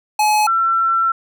square / sine tone pair in turn, 849 / 1347.7 Hz, G#5 / E6, +38 / +38 cents, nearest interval minor sixth, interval 800 cents, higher second, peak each -13 dBFS, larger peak neither, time 0.19-0.47 / 0.47-1.12 s, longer second, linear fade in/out 5 ms, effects none

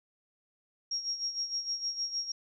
sine tone with tremolo, 5588 Hz, F8, in tune, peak -29 dBFS, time 0.91-2.32 s, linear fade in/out 5 ms, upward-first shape sine, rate 6.5 Hz, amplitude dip 70%, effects none

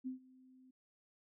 sine tone with ADSR envelope, 258 Hz, C4, 24 cents flat, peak -37 dBFS, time 0.04-0.71 s, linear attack 28 ms, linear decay 120 ms, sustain -23 dB, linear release 8 ms, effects none

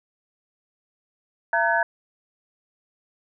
sine tone cluster, 677 / 921 / 1516 / 1695 Hz, E5 / A#5 / F#6 / G#6, +46 / -21 / +42 / +35 cents, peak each -24 dBFS, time 1.53-1.83 s, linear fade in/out 2 ms, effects none

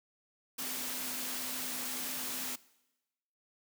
sine tone in noise, 253.6 Hz, B3, 46 cents sharp, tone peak -49 dBFS, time 0.58-2.56 s, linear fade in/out 10 ms, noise white, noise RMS -38 dBFS, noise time 0.58-2.56 s, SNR -14 dB, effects noise-tail reverb RT60 1.0 s tail -21 dB re dry + high-pass 150 Hz 12 dB/octave

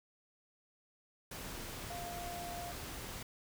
sine tone in noise, 698.5 Hz, F5, in tune, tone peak -43 dBFS, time 1.9-2.72 s, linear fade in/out 5 ms, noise pink, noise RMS -45 dBFS, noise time 1.31-3.23 s, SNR -1 dB, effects none

